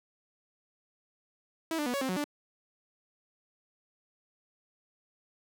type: tone with pitch steps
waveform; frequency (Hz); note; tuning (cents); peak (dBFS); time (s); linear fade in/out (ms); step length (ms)
sawtooth; 324.9 / 296.4 / 245.4 / 558 / 262.9 / 184.3 / 293; E4 / D4 / B3 / C#5 / C4 / F#3 / D4; -25 / +16 / -11 / +11 / +8 / -7 / -4; -26; 1.71-2.242; 2; 76
effects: none